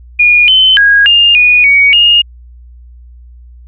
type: tone with pitch steps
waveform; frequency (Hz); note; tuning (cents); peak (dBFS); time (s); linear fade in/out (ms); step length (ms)
sine; 2438 / 3058 / 1641 / 2816 / 2461 / 2248 / 2846; D#7 / G7 / G#6 / F7 / D#7 / C#7 / F7; -36 / -44 / -21 / +14 / -20 / +24 / +32; -3; 0.19-2.22; 10; 290
effects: added 60 Hz sine -32 dBFS peak until 3.67 s